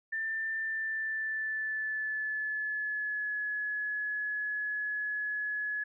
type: tone with pitch glide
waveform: sine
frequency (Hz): 1784 to 1696.6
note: A6 to G#6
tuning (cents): +23 to +36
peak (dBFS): -31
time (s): 0.12-5.84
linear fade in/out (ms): 10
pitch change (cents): -87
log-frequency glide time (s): 0.58-3.36
effects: none